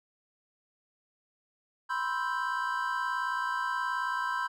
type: chord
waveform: triangle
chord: C major seventh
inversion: third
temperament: equal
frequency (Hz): 987.8 / 1046.5 / 1318.5 / 1568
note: B5 / C6 / E6 / G6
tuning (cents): 0 / 0 / 0 / 0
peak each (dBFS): -32 / -33 / -36 / -32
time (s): 1.89-4.48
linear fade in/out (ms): 20
effects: none